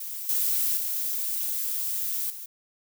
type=noise with level steps; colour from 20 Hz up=violet; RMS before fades=-35 / -25 / -29 / -39 dBFS; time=0-2.46 s; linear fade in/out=5 ms; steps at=0.29 / 0.77 / 2.3 s; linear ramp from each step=2 ms; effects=none